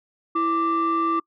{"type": "tone pair together", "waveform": "sine", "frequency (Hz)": [330.3, 1174.7], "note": ["E4", "D6"], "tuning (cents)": [4, 0], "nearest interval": "octave + minor seventh", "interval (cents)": 2196, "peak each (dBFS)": [-22, -19], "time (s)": [0.35, 1.2], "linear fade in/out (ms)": 10, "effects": ["noise-tail reverb RT60 0.1 s tail -26 dB re dry", "tanh soft clip ceiling -16 dBFS"]}